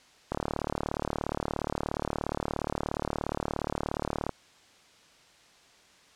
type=click train; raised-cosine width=1 ms; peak=-15 dBFS; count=148; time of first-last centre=0.32-4.293 s; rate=37 Hz; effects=white hiss -58 dBFS RMS until 6.15 s + low-pass 6000 Hz 12 dB/octave